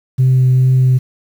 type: tone with vibrato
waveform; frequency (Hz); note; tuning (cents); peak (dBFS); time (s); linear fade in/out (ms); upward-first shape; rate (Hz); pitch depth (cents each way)
sine; 129; C3; -24; -6; 0.18-0.99; 20; triangle; 2.3; 13
effects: tanh soft clip ceiling -5 dBFS + 7-bit